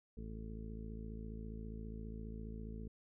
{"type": "harmonic tone", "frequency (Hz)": 54.8, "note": "A1", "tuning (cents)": -6, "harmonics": [1, 2, 3, 4, 5, 6, 7, 8], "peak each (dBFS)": [-46, -52, -53, -50, -59, -62, -63, -56], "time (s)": [0.17, 2.88], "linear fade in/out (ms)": 5, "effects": []}